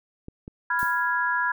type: clicks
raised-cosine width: 3 ms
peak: -25 dBFS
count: 3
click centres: 0.284 / 0.479 / 0.83 s
type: chord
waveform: sine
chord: F diminished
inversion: second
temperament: equal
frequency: 987.8 / 1396.9 / 1661.2 Hz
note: Cb6 / F6 / Ab6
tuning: 0 / 0 / 0 cents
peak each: -26 / -28 / -25 dBFS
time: 0.7-1.52 s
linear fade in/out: 5 ms
type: noise with exponential decay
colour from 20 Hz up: violet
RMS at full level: -36 dBFS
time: 0.79-1.24 s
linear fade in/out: 0 ms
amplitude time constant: 97 ms
effects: none